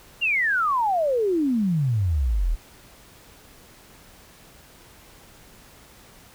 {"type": "exponential sweep", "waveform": "sine", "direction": "down", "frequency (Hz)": [2872, 36.15], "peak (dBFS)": -19, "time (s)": [0.21, 2.56], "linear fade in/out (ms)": 20, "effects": ["pink hiss -50 dBFS RMS until 6.34 s"]}